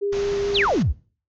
sine tone with vibrato, 402 Hz, G4, 44 cents sharp, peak -21 dBFS, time 0.01-0.66 s, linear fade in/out 20 ms, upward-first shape triangle, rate 4.7 Hz, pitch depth 10 cents each way
pink low-pass noise, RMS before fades -34 dBFS, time 0.12-0.83 s, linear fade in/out 10 ms, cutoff 6700 Hz, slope 96 dB/octave
sine exponential sweep, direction down, 4769 to 51.91 Hz, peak -17 dBFS, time 0.54-0.93 s, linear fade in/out 20 ms
effects noise-tail reverb RT60 0.4 s tail -21 dB re dry

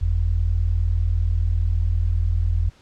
sine tone pair together, 45.13 / 85.2 Hz, F#1 / F2, -42 / -42 cents, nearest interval major seventh, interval 1100 cents, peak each -20 dBFS, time 0.01-2.7 s, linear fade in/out 10 ms, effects pink hiss -54 dBFS RMS until 2.81 s + low-pass 6000 Hz 12 dB/octave

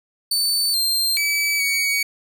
sawtooth tone with pitch steps, 4525 / 4174 / 2294 / 2249 Hz, C#8 / C8 / D7 / C#7, +35 / -5 / -41 / +24 cents, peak -15 dBFS, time 0.31-2.03 s, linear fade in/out 5 ms, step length 430 ms, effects none

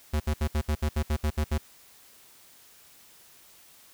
square tone bursts, 75.7 Hz, D#2, 47 cents flat, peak -24 dBFS, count 11, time 0.13-1.581 s, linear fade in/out 10 ms, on 71 ms, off 67 ms, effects white hiss -55 dBFS RMS until 3.93 s

